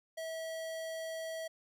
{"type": "tone", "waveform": "square", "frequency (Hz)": 648, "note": "E5", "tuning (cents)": -30, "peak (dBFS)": -39, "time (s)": [0.17, 1.48], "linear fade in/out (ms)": 10, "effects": []}